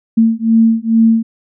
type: beating tone pair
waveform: sine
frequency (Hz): 224.7 / 227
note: A3 / A#3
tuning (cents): +37 / -46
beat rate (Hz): 2.3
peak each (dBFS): -11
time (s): 0.17-1.23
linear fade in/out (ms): 10
effects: none